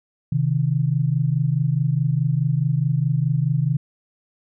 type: tone pair together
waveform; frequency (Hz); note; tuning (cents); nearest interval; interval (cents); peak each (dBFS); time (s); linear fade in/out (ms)
sine; 130.81 / 155.56; C3 / D#3; 0 / 0; minor third; 300; -20; 0.32-3.77; 5
effects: none